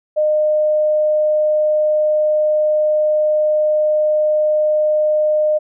sine tone, 610 Hz, D#5, 34 cents flat, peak -12 dBFS, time 0.16-5.59 s, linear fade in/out 20 ms, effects none

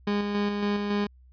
30% pulse tone with tremolo, 204.8 Hz, G#3, 24 cents flat, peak -21 dBFS, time 0.07-1.07 s, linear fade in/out 5 ms, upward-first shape square, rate 3.6 Hz, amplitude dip 35%, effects added 63 Hz sine -51 dBFS peak until 1.32 s + resampled to 11025 Hz

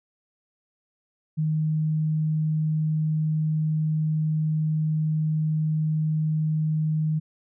sine tone, 155.56 Hz, D#3, in tune, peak -21 dBFS, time 1.37-7.2 s, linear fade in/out 20 ms, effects none

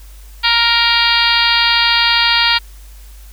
harmonic tone, 467.5 Hz, A#4, 5 cents sharp, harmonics 2 / 3 / 4 / 5 / 6 / 7 / 8 / 9 / 10, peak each -19 / -19 / -19 / -19 / -19 / -19 / -19 / -19 / -19 dBFS, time 0.43-2.59 s, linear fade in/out 20 ms, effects added 50 Hz sine -34 dBFS peak until 3.32 s + white hiss -46 dBFS RMS until 3.32 s

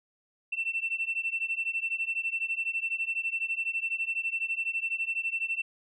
sine beating tone pair, 2683 / 2695 Hz, E7 / E7, +30 / +38 cents, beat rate 12 Hz, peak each -31 dBFS, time 0.52-5.62 s, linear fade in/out 10 ms, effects tanh soft clip ceiling -21 dBFS

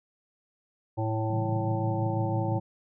harmonic tone, 110.5 Hz, A2, 8 cents sharp, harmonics 1 / 3 / 5 / 7 / 8, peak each -28 / -33 / -35 / -36 / -37 dBFS, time 0.97-2.6 s, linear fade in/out 20 ms
sine chord, A# diminished seventh, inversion none, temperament equal, 116.54 / 138.59 / 164.81 / 196 Hz, A#2 / C#3 / E3 / G3, 0 / 0 / 0 / 0 cents, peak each -38 dBFS, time 1.3-2.6 s, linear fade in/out 5 ms
effects none

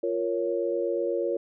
sine chord, Bb minor, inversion second, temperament equal, 349.2 / 466.2 / 554.4 Hz, F4 / Bb4 / Db5, 0 / 0 / 0 cents, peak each -29 / -29 / -29 dBFS, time 0.03-1.37 s, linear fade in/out 5 ms, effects none

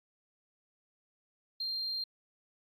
sine tone, 4186 Hz, C8, in tune, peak -32 dBFS, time 1.6-2.04 s, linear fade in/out 5 ms, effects tanh soft clip ceiling -29 dBFS + AAC 48 kbps

